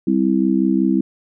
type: chord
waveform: sine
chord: C major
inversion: second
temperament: just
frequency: 196.22 / 261.6 / 327 Hz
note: G3 / C4 / E4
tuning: +2 / 0 / -14 cents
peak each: -18 dBFS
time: 0.07-1.01 s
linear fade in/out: 5 ms
effects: none